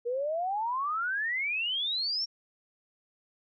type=exponential sweep; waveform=sine; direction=up; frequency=465.7 to 5600 Hz; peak=-28 dBFS; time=0.05-2.26 s; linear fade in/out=20 ms; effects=none